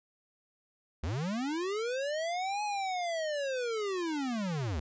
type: linear two-way sweep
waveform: square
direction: up then down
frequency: 67 to 846 to 67 Hz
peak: -32 dBFS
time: 1.03-4.8 s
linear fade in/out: 5 ms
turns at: 2.63 s
effects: resampled to 16000 Hz